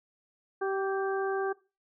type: harmonic tone with a mistuned harmonic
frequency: 387.8 Hz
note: G4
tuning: 19 cents flat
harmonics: 1 / 2 / 3 / 4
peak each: -29 / -35 / -39 / -38 dBFS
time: 0.61-1.53 s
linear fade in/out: 10 ms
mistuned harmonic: 4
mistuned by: +25 cents
effects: noise-tail reverb RT60 0.3 s tail -20 dB re dry